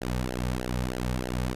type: tone with flanger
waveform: sawtooth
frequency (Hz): 62.2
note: B1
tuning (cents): +13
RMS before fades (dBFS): -30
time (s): 0.01-1.55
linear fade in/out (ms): 10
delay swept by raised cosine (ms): 0.82 to 3.02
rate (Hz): 3.2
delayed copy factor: -1
effects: resampled to 32000 Hz